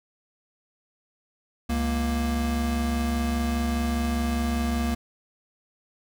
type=tone pair together; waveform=square; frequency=69.7 / 234.1 Hz; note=C#2 / A#3; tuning=+10 / +8 cents; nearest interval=octave + major sixth; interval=2098 cents; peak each=-27 dBFS; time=1.69-4.95 s; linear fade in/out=10 ms; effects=none